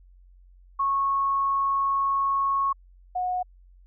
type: tone pair in turn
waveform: sine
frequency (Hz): 1100 / 728.5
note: C#6 / F#5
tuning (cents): -14 / -27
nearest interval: perfect fifth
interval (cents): 713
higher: first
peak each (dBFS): -21 / -24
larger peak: first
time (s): 0.79-2.73 / 3.15-3.43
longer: first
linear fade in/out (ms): 10
effects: added 45 Hz sine -50 dBFS peak until 3.86 s